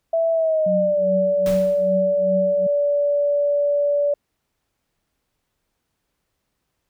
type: tone with pitch glide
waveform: sine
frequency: 659.3 to 577.3 Hz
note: E5 to D5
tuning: 0 to -30 cents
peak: -16 dBFS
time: 0.13-4.14 s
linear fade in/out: 5 ms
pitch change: -230 cents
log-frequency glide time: 0.32-1.06 s
type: tone with tremolo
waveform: sine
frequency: 185.8 Hz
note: F#3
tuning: 7 cents sharp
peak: -20 dBFS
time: 0.66-2.67 s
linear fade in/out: 5 ms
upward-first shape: triangle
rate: 2.5 Hz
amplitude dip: 100%
type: noise with exponential decay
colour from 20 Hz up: pink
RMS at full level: -30 dBFS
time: 1.46-2.02 s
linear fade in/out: 1 ms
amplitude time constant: 120 ms
effects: pink hiss -75 dBFS RMS until 6.89 s